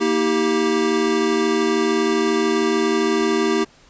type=chord; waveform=square; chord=Eb major; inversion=second; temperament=equal with one note detuned; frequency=233.1 / 319.1 / 392 Hz; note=Bb3 / Eb4 / G4; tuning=0 / +44 / 0 cents; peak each=-24 / -22 / -20 dBFS; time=0-3.65 s; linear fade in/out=20 ms; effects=pink hiss -51 dBFS RMS until 3.89 s + resampled to 16000 Hz